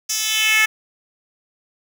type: tone with high-pass filter sweep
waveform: 10% pulse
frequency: 435.1 Hz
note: A4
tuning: 19 cents flat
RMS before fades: -18 dBFS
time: 0.09-0.66 s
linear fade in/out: 10 ms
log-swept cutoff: 5300 to 1900 Hz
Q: 2.6
effects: none